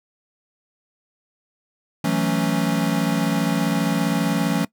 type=chord; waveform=square; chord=F# minor seventh; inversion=third; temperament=equal; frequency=164.81 / 185 / 220 / 277.2 Hz; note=E3 / F#3 / A3 / C#4; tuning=0 / 0 / 0 / 0 cents; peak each=-25 dBFS; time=2.04-4.65 s; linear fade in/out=5 ms; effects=noise-tail reverb RT60 0.1 s tail -21 dB re dry